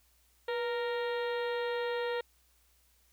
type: harmonic tone with a mistuned harmonic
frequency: 465.6 Hz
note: A#4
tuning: 2 cents flat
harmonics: 1 / 2 / 3 / 4 / 5 / 6 / 7 / 8 / 9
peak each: -32 / -40 / -44 / -42 / -50 / -50 / -50 / -50 / -54 dBFS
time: 0.48-2.21 s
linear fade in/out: 5 ms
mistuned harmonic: 1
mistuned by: +64 cents
effects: added 60 Hz sine -69 dBFS peak until 3.12 s + white hiss -69 dBFS RMS until 3.12 s